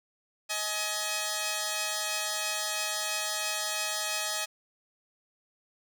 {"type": "tone pair together", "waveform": "5% pulse", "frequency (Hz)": [631.5, 843], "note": ["D#5", "G#5"], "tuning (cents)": [26, 26], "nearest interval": "perfect fourth", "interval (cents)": 500, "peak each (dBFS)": -21, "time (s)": [0.49, 4.46], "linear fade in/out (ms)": 20, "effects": []}